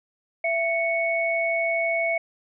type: tone pair together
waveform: sine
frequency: 668.1 / 2217 Hz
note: E5 / C#7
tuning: +23 / 0 cents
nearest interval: octave + major sixth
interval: 2077 cents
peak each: -24 dBFS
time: 0.44-2.18 s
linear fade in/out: 5 ms
effects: none